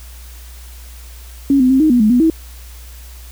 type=tone with pitch steps; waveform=sine; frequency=276.9 / 254.8 / 264.7 / 311.3 / 244.2 / 213.9 / 245.7 / 322.9 Hz; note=C#4 / C4 / C4 / D#4 / B3 / A3 / B3 / E4; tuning=-2 / -46 / +20 / +1 / -19 / -49 / -9 / -36 cents; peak=-8 dBFS; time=1.5-2.3 s; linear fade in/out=2 ms; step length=100 ms; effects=added 60 Hz sine -33 dBFS peak until 3.31 s + white hiss -42 dBFS RMS until 3.31 s